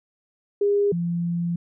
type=tone pair in turn; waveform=sine; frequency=406.4 / 171.56 Hz; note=G#4 / F3; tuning=-38 / -31 cents; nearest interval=octave + minor third; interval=1493 cents; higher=first; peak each=-17 / -22 dBFS; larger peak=first; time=0.61-0.92 / 0.92-1.56 s; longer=second; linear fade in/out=5 ms; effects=none